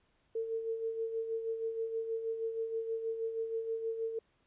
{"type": "tone with tremolo", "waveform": "sine", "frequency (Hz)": 451.4, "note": "A4", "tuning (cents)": 44, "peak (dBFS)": -31, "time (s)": [0.35, 4.19], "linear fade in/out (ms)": 5, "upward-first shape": "sine", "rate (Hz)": 6.3, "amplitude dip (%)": 55, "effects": ["pink hiss -73 dBFS RMS until 4.46 s", "resampled to 8000 Hz"]}